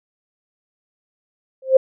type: tone with exponential growth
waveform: sine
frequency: 526 Hz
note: C5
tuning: 9 cents sharp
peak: -3 dBFS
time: 1.62-1.77 s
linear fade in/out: 5 ms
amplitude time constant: 32 ms
effects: none